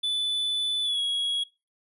triangle tone with pitch glide, 3488 to 3323 Hz, A7 to G#7, -16 to 0 cents, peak -23 dBFS, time 0.03-1.44 s, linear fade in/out 10 ms, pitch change -84 cents, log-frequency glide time 0.83-1 s, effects noise-tail reverb RT60 0.3 s tail -22 dB re dry + resampled to 32000 Hz

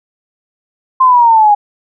sine exponential sweep, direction down, 1052 to 815 Hz, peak -4 dBFS, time 1-1.55 s, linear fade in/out 10 ms, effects none

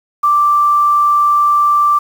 sine tone with quantisation, 1174.7 Hz, D6, in tune, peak -8 dBFS, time 0.23-1.99 s, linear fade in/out 10 ms, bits 6, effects none

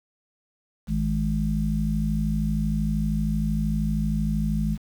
harmonic tone, 52.9 Hz, G#1, 33 cents sharp, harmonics 1 / 3 / 4, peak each -26 / -26 / -26 dBFS, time 0.87-4.78 s, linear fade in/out 50 ms, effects 8-bit

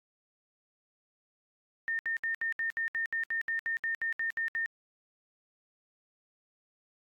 sine tone bursts, 1820 Hz, A#6, 42 cents flat, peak -29 dBFS, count 16, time 1.88-4.66 s, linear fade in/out 0 ms, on 110 ms, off 68 ms, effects AAC 64 kbps

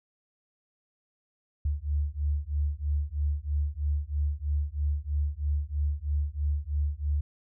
sine beating tone pair, 71.8 / 74.9 Hz, D2 / D2, -39 / +35 cents, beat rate 3.1 Hz, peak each -29 dBFS, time 1.65-7.21 s, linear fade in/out 5 ms, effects none

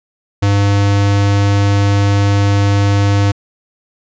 square tone, 100.6 Hz, G2, 45 cents sharp, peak -10 dBFS, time 0.42-3.32 s, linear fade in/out 10 ms, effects resampled to 16000 Hz

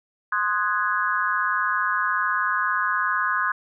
sine chord, Ab dominant seventh, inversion first, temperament equal, 1046.5 / 1244.5 / 1480 / 1661.2 Hz, C6 / Eb6 / Gb6 / Ab6, 0 / 0 / 0 / 0 cents, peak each -26 dBFS, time 0.32-3.52 s, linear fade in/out 5 ms, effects none

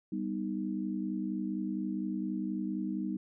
sine chord, G augmented, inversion none, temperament equal, 196 / 246.9 / 311.1 Hz, G3 / B3 / D#4, 0 / 0 / 0 cents, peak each -35 / -38 / -36 dBFS, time 0.12-3.17 s, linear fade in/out 5 ms, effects none

